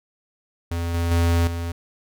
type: tone with level steps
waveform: square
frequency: 84.9 Hz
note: F2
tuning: 48 cents flat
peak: -24 / -21 / -17 / -26 dBFS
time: 0.71-1.72 s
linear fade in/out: 5 ms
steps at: 0.94 / 1.11 / 1.47 s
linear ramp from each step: 2 ms
effects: none